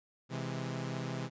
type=chord; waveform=sawtooth; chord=C augmented; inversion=none; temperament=equal; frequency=130.81 / 164.81 / 207.7 Hz; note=C3 / E3 / G#3; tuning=0 / 0 / 0 cents; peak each=-34 / -37 / -40 dBFS; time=0.29-1.3 s; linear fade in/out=50 ms; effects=resampled to 16000 Hz